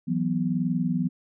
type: chord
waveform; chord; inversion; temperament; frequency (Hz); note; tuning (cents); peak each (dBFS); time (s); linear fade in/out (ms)
sine; E suspended second; none; equal; 164.81 / 185 / 246.9; E3 / F#3 / B3; 0 / 0 / 0; -27; 0.07-1.09; 20
effects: none